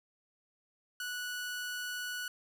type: tone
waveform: sawtooth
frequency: 1474 Hz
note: F#6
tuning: 7 cents flat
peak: -33 dBFS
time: 1-2.28 s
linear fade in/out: 2 ms
effects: 12-bit